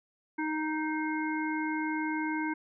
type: harmonic tone with a mistuned harmonic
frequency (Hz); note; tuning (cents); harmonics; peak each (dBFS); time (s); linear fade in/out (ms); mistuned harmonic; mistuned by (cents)
311.1; D#4; 0; 1 / 3 / 5 / 7; -31 / -36 / -38 / -39; 0.38-2.54; 10; 7; -23
effects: none